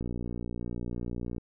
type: click train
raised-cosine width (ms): 3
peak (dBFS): -23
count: 83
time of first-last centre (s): 0.01-1.381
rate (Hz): 59.8
effects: none